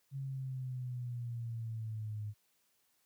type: exponential sweep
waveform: sine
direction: down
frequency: 137.6 to 104.2 Hz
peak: -37 dBFS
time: 0.11-2.34 s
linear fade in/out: 50 ms
effects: white hiss -75 dBFS RMS until 3.05 s + high-pass 60 Hz 12 dB/octave